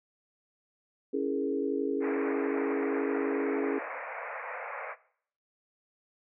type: chord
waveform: sine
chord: A# half-diminished seventh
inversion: first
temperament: equal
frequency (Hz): 277.2 / 329.6 / 415.3 / 466.2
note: C#4 / E4 / G#4 / A#4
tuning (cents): 0 / 0 / 0 / 0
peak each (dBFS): -32 / -36 / -31 / -36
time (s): 1.13-3.79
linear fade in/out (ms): 10
type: band-pass noise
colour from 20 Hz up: pink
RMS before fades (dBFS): -39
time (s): 2-4.96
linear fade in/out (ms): 50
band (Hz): 480 to 2400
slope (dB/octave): 96
effects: noise-tail reverb RT60 0.6 s tail -19 dB re dry